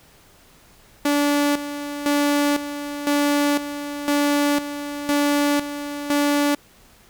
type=tone with tremolo; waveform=sawtooth; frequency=289.2 Hz; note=D4; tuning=27 cents flat; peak=-13 dBFS; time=1.05-6.55 s; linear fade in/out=5 ms; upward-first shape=square; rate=0.99 Hz; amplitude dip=70%; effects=pink hiss -52 dBFS RMS until 7.09 s

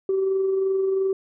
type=tone with amplitude modulation; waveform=sine; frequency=384.6 Hz; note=G4; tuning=33 cents flat; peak=-17 dBFS; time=0.09-1.13 s; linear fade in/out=2 ms; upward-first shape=sine; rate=22.9 Hz; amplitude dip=30%; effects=tanh soft clip ceiling -15 dBFS

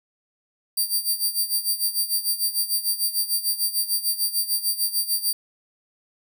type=tone with tremolo; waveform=5% pulse; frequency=4699 Hz; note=D8; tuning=in tune; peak=-12 dBFS; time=0.77-5.33 s; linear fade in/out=5 ms; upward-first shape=sine; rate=6.7 Hz; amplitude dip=80%; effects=none

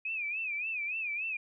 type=tone with vibrato; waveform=sine; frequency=2489 Hz; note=D#7; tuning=in tune; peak=-32 dBFS; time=0.05-1.37 s; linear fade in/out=5 ms; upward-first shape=sine; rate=3.5 Hz; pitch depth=130 cents each way; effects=none

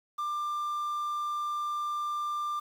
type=tone with quantisation; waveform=triangle; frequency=1190 Hz; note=D6; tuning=22 cents sharp; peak=-28 dBFS; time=0.18-2.6 s; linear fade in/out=10 ms; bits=9; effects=none

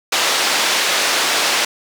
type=band-pass noise; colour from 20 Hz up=white; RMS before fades=-17 dBFS; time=0.12-1.65 s; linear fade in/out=5 ms; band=370 to 4800 Hz; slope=12 dB/octave; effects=none

